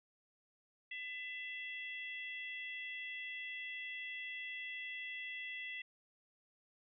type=harmonic tone; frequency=669 Hz; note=E5; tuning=25 cents sharp; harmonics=3 / 4 / 5; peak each=-44 / -47 / -52 dBFS; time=0.91-5.82 s; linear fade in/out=5 ms; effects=none